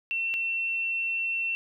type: tone pair in turn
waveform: sine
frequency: 2703 / 2703 Hz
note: E7 / E7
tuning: +43 / +43 cents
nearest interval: unison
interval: 0 cents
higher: neither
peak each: -26 / -26 dBFS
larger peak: neither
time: 0.11-0.34 / 0.34-1.55 s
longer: second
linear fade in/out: 0 ms
effects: 11-bit